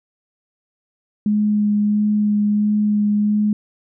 sine tone with vibrato, 208.9 Hz, G#3, 10 cents sharp, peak -14 dBFS, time 1.26-3.53 s, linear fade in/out 2 ms, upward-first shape sine, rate 1.5 Hz, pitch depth 11 cents each way, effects none

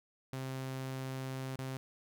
sawtooth tone with dropouts, 131.9 Hz, C3, 14 cents sharp, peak -34 dBFS, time 0.33-1.77 s, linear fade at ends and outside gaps 0 ms, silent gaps 1.559-1.589 s, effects none

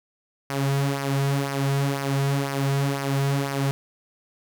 sawtooth tone with flanger, 138.59 Hz, C#3, in tune, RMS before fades -24 dBFS, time 0.5-3.71 s, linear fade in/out 0 ms, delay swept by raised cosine 0.26 to 3.86 ms, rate 2 Hz, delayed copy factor -0.6, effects none

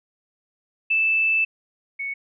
sine tone pair in turn, 2637 / 2217 Hz, E7 / C#7, 0 / 0 cents, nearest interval minor third, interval 300 cents, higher first, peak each -17 / -26 dBFS, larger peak first, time 0.9-1.45 / 1.99-2.14 s, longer first, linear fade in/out 10 ms, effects none

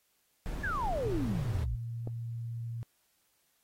brown noise, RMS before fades -37 dBFS, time 0.46-1.64 s, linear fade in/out 0 ms
sine exponential sweep, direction down, 1760 to 49 Hz, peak -31 dBFS, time 0.63-1.76 s, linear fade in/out 10 ms
sine tone with pitch glide, 115.7 to 116.44 Hz, A#2 to A#2, -13 to -2 cents, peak -35 dBFS, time 1.04-2.83 s, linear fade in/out 0 ms, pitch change +11 cents, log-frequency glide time 1.19-1.78 s
click, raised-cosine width 2 ms, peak -26 dBFS, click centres 2.074 s
effects white hiss -73 dBFS RMS until 3.63 s + AAC 48 kbps

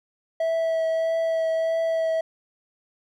triangle tone with vibrato, 652 Hz, E5, 19 cents flat, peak -19 dBFS, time 0.4-2.21 s, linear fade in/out 5 ms, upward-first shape triangle, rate 1.6 Hz, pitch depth 14 cents each way, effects none

